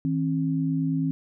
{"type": "tone pair together", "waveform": "sine", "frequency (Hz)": [160, 269.1], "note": ["D#3", "C4"], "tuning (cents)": [49, 49], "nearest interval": "major sixth", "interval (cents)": 900, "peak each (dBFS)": -25, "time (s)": [0.05, 1.11], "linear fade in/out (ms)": 0, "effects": []}